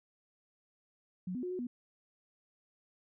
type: tone with pitch steps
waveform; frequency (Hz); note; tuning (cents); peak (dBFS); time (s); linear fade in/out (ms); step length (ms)
sine; 182.5 / 250.7 / 361.1 / 366.7 / 244.3; F#3 / B3 / F#4 / F#4 / B3; -24 / +26 / -42 / -15 / -19; -35; 1.27-1.67; 5; 80
effects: none